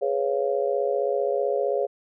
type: chord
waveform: sine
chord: C# dominant seventh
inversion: second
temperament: just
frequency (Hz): 415.8 / 498.9 / 554.4 / 693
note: G#4 / B4 / C#5 / E#5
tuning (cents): +2 / +17 / 0 / -14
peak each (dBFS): -26 / -29 / -25 / -31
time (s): 0.01-1.87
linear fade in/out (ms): 20
effects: none